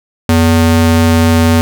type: ring-modulated tone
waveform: square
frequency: 165.6 Hz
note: E3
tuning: 8 cents sharp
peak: -4 dBFS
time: 0.29-1.61 s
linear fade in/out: 0 ms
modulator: 76 Hz
effects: none